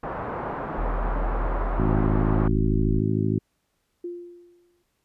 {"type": "low-pass noise", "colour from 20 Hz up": "white", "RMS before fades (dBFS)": -31, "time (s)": [0.03, 2.48], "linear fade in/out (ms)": 5, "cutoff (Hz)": 1200, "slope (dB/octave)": 24}
{"type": "tone", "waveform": "sine", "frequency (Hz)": 41.2, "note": "E1", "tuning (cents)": 0, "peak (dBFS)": -23, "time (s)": [0.77, 3.01], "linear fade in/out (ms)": 20}
{"type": "harmonic tone", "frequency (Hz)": 53.2, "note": "G#1", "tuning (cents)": 42, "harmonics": [2, 3, 4, 5, 6, 7], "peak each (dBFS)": [-25, -27, -28, -29, -30, -30], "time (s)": [1.78, 3.39], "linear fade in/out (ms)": 10}
{"type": "tone with exponential decay", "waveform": "sine", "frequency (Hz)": 349.2, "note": "F4", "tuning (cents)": 0, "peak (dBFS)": -28, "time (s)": [4.04, 4.83], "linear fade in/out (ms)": 5, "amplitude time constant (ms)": 170}
{"effects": ["pink hiss -73 dBFS RMS until 5.04 s", "resampled to 32000 Hz"]}